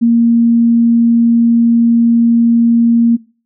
sine tone, 233.1 Hz, A#3, in tune, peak -6 dBFS, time 0.01-3.17 s, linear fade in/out 20 ms, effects noise-tail reverb RT60 0.4 s tail -23 dB re dry

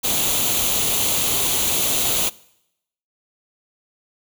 white noise with comb filter, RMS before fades -20 dBFS, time 0.03-2.3 s, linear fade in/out 20 ms, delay 0.29 ms, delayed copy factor +0.6, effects noise-tail reverb RT60 0.8 s tail -22 dB re dry

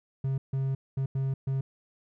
triangle tone bursts at uneven times, 134.4 Hz, C3, 47 cents sharp, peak -24 dBFS, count 5, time 0.24-0.38 / 0.53-0.75 / 0.97-1.06 / 1.15-1.34 / 1.47-1.61 s, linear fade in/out 5 ms, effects none

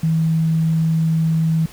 sine tone, 161.2 Hz, E3, 38 cents flat, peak -14 dBFS, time 0.03-1.66 s, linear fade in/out 5 ms, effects pink hiss -42 dBFS RMS until 1.72 s

